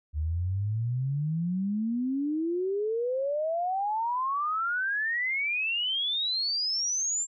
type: exponential sweep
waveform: sine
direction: up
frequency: 73.42 to 7460 Hz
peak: -26 dBFS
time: 0.13-7.27 s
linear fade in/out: 50 ms
effects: none